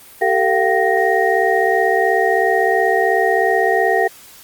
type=tone cluster; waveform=sine; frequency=387.6 / 450.5 / 692 / 768 / 1865 Hz; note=G4 / A4 / F5 / G5 / A#6; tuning=-20 / +41 / -16 / -36 / 0 cents; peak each=-19 dBFS; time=0.21-4.08 s; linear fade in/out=10 ms; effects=white hiss -42 dBFS RMS until 4.43 s + Opus 32 kbps